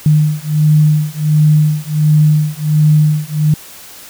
sine beating tone pair, 151.4 / 152.8 Hz, D#3 / D#3, -47 / -31 cents, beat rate 1.4 Hz, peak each -11 dBFS, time 0.06-3.54 s, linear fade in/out 2 ms, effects white hiss -35 dBFS RMS until 4.09 s

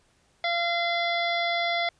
harmonic tone with a mistuned harmonic, 687 Hz, F5, 29 cents flat, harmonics 1 / 2 / 3 / 5 / 6 / 7 / 8, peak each -27 / -36 / -28 / -32 / -39 / -40 / -48 dBFS, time 0.44-1.89 s, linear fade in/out 2 ms, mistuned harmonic 8, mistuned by -31 cents, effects pink hiss -65 dBFS RMS until 1.99 s + resampled to 22050 Hz

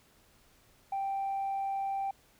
sine tone, 784 Hz, G5, in tune, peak -29 dBFS, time 0.92-2.11 s, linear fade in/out 5 ms, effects tanh soft clip ceiling -28 dBFS + pink hiss -64 dBFS RMS until 2.39 s

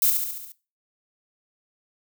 violet noise with echo, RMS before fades -19 dBFS, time 0.02-0.1 s, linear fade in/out 2 ms, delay 70 ms, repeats 6, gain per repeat -4 dB, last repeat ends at 0.52 s, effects noise-tail reverb RT60 0.3 s tail -18 dB re dry

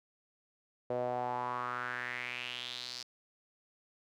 sawtooth tone with band-pass filter sweep, 123.47 Hz, B2, in tune, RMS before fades -38 dBFS, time 0.9-3.03 s, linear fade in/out 5 ms, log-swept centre 550 to 5000 Hz, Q 4.6, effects none

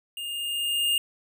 square tone with level ramp, 2825 Hz, F7, 19 cents sharp, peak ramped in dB -33 to -21 dBFS, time 0.17-0.98 s, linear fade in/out 2 ms, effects none

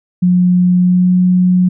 sine tone with pitch glide, 179.7 to 181.58 Hz, F3 to F#3, +50 to -32 cents, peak -7 dBFS, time 0.22-1.69 s, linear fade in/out 10 ms, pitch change +18 cents, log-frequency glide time 0.78-1.12 s, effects none

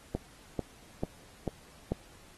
click train, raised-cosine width 2 ms, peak -17 dBFS, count 5, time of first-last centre 0.15-1.92 s, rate 2.26 Hz, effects pink hiss -57 dBFS RMS until 2.37 s + AAC 32 kbps

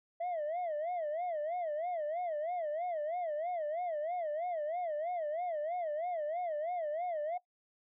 sine tone with vibrato, 654 Hz, E5, 14 cents flat, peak -31 dBFS, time 0.2-7.38 s, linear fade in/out 10 ms, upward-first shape sine, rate 3.1 Hz, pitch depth 180 cents each way, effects noise-tail reverb RT60 0.1 s tail -19 dB re dry + tanh soft clip ceiling -32 dBFS

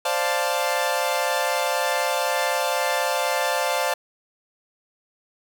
sawtooth chord, D minor seventh, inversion third, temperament equal, 523.3 / 587.3 / 698.5 / 880 Hz, C5 / D5 / F5 / A5, 0 / 0 / 0 / 0 cents, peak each -23 dBFS, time 0.05-3.94 s, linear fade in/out 5 ms, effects none

